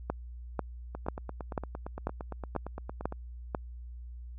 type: two click trains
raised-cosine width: 1 ms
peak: -24 / -16 dBFS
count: 20 / 8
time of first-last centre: 0.95-3.124 / 0.1-3.548 s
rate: 8.74 / 2.03 Hz
effects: added 60 Hz sine -41 dBFS peak until 4.38 s